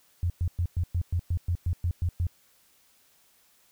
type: tone bursts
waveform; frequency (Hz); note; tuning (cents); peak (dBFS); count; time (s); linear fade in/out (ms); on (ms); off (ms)
sine; 87; F2; -6; -23; 12; 0.23-2.268; 0; 69; 110
effects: white hiss -63 dBFS RMS until 3.71 s